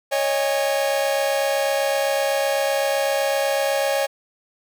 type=chord; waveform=45% pulse; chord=C# suspended second; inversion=none; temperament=equal with one note detuned; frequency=554.4 / 622.3 / 814.9 Hz; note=C#5 / D#5 / G#5; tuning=0 / 0 / -33 cents; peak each=-21 / -26 / -26 dBFS; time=0.11-4.07 s; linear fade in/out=20 ms; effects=none